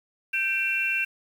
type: tone cluster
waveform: sine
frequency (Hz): 1563 / 2364 / 2713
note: G6 / D7 / E7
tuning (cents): -6 / +11 / +49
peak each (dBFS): -30 / -29 / -25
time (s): 0.33-1.05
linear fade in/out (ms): 10
effects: 8-bit